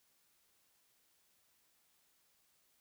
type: silence
effects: white hiss -74 dBFS RMS until 2.8 s